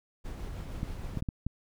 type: noise with tremolo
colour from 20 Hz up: brown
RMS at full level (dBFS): -38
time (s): 0.24-1.21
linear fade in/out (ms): 20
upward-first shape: sine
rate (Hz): 6.4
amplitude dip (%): 25
type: clicks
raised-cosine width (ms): 5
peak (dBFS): -19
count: 5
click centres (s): 0.831 / 1.173 / 1.224 / 1.288 / 1.466
effects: none